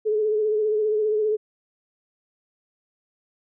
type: tone with vibrato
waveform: sine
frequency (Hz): 427.7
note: A4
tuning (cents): -49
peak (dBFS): -19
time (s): 0.05-1.37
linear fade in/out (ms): 20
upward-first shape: sine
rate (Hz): 15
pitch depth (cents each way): 38
effects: none